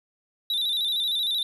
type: tone with vibrato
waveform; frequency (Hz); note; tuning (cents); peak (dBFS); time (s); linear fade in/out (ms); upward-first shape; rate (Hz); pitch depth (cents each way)
triangle; 3725; A#7; -2; -22; 0.5-1.43; 2; square; 13; 70
effects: none